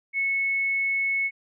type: tone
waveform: sine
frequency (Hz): 2200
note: C#7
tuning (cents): -14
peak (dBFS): -22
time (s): 0.13-1.31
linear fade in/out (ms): 50
effects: none